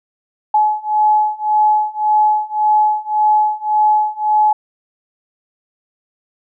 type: beating tone pair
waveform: sine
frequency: 850 / 851.8 Hz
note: G#5 / G#5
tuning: +40 / +44 cents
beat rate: 1.8 Hz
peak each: -15 / -14 dBFS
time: 0.54-4.53 s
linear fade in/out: 5 ms
effects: none